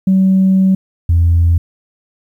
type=tone pair in turn; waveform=sine; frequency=190 / 84.64 Hz; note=F#3 / E2; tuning=+46 / +46 cents; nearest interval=octave + major second; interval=1400 cents; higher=first; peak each=-6 dBFS; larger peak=neither; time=0.07-0.75 / 1.09-1.58 s; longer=first; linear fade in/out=5 ms; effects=tanh soft clip ceiling -4 dBFS + 8-bit